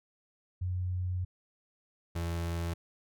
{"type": "tone pair in turn", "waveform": ["sine", "35% pulse"], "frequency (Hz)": [90.9, 84.57], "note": ["F#2", "E2"], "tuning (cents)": [-30, 45], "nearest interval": "minor second", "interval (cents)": 125, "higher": "first", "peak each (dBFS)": [-30, -30], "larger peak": "neither", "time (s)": [[0.61, 1.25], [2.15, 2.74]], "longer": "first", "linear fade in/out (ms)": 10, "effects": []}